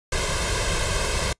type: noise with comb filter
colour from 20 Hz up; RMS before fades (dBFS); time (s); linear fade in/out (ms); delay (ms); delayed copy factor
pink; -24; 0.12-1.33; 5; 1.9; +0.75
effects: noise-tail reverb RT60 0.1 s tail -25 dB re dry + resampled to 22050 Hz